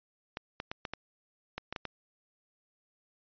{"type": "clicks", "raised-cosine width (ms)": 0.3, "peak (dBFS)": -20, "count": 9, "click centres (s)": [0.371, 0.601, 0.715, 0.852, 0.936, 1.58, 1.726, 1.762, 1.853], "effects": ["resampled to 11025 Hz"]}